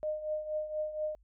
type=tone with tremolo; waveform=sine; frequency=613 Hz; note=D#5; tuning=26 cents flat; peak=-29 dBFS; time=0.03-1.15 s; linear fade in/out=0 ms; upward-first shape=triangle; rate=4.2 Hz; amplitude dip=75%; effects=added 50 Hz sine -61 dBFS peak until 1.23 s